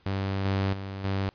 sawtooth tone with level steps, 97.2 Hz, G2, 14 cents flat, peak -23 / -20 / -30 / -22 dBFS, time 0.06-1.29 s, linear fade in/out 0 ms, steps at 0.45 / 0.73 / 1.04 s, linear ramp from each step 5 ms, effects pink hiss -62 dBFS RMS until 1.34 s + resampled to 11025 Hz

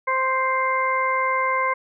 harmonic tone, 523.3 Hz, C5, in tune, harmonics 1 / 2 / 3 / 4, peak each -27 / -21 / -31 / -25 dBFS, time 0.07-1.74 s, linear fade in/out 10 ms, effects none

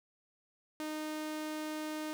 sawtooth tone, 308 Hz, D#4, 17 cents flat, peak -33 dBFS, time 0.8-2.13 s, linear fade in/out 0 ms, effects none

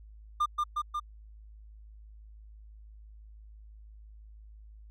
triangle tone with echo, 1200 Hz, D6, 37 cents sharp, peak -22 dBFS, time 0.4-0.46 s, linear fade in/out 10 ms, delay 180 ms, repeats 3, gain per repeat -2 dB, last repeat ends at 1 s, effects added 53 Hz sine -48 dBFS peak until 4.9 s

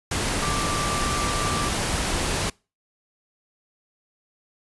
sine tone in noise, 1174.7 Hz, D6, in tune, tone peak -28 dBFS, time 0.42-1.69 s, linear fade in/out 5 ms, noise pink, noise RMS -25 dBFS, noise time 0.11-2.5 s, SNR -6 dB, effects noise-tail reverb RT60 0.3 s tail -25 dB re dry + resampled to 24000 Hz

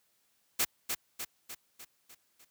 white noise with echo, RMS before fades -28 dBFS, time 0.59-0.65 s, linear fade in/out 10 ms, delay 300 ms, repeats 6, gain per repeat -5 dB, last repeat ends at 2.45 s, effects white hiss -73 dBFS RMS until 2.5 s + high-pass 60 Hz 12 dB/octave

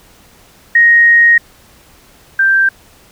sine tone pair in turn, 1872 / 1574.4 Hz, A#6 / G6, +7 / +7 cents, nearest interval minor third, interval 300 cents, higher first, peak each -4 / -7 dBFS, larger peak first, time 0.75-1.38 / 2.39-2.69 s, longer first, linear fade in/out 5 ms, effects pink hiss -45 dBFS RMS until 3.11 s

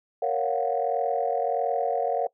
sine chord, Gb major seventh, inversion first, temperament equal, 466.2 / 554.4 / 698.5 / 740 Hz, Bb4 / Db5 / F5 / Gb5, 0 / 0 / 0 / 0 cents, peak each -28 dBFS, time 0.22-2.27 s, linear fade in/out 5 ms, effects noise-tail reverb RT60 0.1 s tail -21 dB re dry + tanh soft clip ceiling -13 dBFS

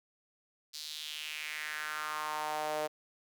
sawtooth tone with high-pass filter sweep, 152.8 Hz, D#3, 31 cents flat, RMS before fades -38 dBFS, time 0.73-2.88 s, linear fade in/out 20 ms, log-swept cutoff 4600 to 560 Hz, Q 3.3, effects none

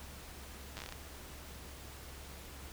slowing click train, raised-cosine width 0.2 ms, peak -26 dBFS, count 9, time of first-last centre 0.77-0.924 s, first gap 9 ms, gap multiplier 1.21, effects added 68 Hz sine -51 dBFS peak until 2.72 s + pink hiss -51 dBFS RMS until 2.72 s

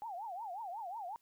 sine tone with vibrato, 802 Hz, G5, 39 cents sharp, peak -40 dBFS, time 0.02-1.16 s, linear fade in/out 0 ms, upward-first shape triangle, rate 5.5 Hz, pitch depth 300 cents each way, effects white hiss -75 dBFS RMS until 1.21 s

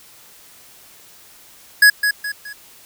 square tone with echo, 1673 Hz, G#6, 12 cents sharp, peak -7 dBFS, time 1.82-1.9 s, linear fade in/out 5 ms, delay 210 ms, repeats 3, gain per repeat -8 dB, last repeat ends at 2.53 s, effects white hiss -46 dBFS RMS until 2.85 s

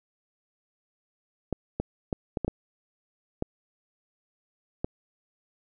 clicks, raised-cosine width 2 ms, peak -14 dBFS, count 8, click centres 1.527 / 1.8 / 2.128 / 2.372 / 2.447 / 2.48 / 3.424 / 4.845 s, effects none

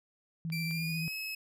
sine tone with vibrato, 162.5 Hz, E3, 24 cents flat, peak -33 dBFS, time 0.45-1.08 s, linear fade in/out 0 ms, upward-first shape triangle, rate 14 Hz, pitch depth 40 cents each way
clicks, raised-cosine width 0.3 ms, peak -35 dBFS, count 2, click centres 0.501 / 0.71 s
30% pulse tone with pitch glide, 2349 to 2576 Hz, D7 to E7, 0 to -41 cents, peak -33 dBFS, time 0.52-1.35 s, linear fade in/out 5 ms, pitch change +159 cents, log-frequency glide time 0.69-1.14 s
effects none

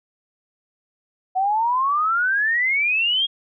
sine exponential sweep, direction up, 736 to 3302 Hz, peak -17 dBFS, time 1.35-3.27 s, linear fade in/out 20 ms, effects none

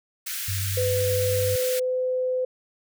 white high-pass noise, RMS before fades -31 dBFS, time 0.26-1.8 s, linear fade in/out 10 ms, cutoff 1400 Hz, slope 48 dB/octave
sine tone, 98 Hz, G2, in tune, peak -26 dBFS, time 0.48-1.56 s, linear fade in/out 5 ms
sine tone with pitch glide, 502 to 509.3 Hz, B4 to C5, +28 to -47 cents, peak -22 dBFS, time 0.77-2.45 s, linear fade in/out 5 ms, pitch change +25 cents, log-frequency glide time 1.1-1.97 s
effects none

